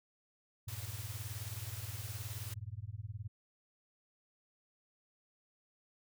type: tone with tremolo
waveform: sine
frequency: 104.9 Hz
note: G#2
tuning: 18 cents sharp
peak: -37 dBFS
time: 0.67-3.28 s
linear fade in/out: 10 ms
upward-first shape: sine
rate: 19 Hz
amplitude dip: 100%
type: noise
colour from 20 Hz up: white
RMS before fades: -48 dBFS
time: 0.68-2.54 s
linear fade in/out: 5 ms
effects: none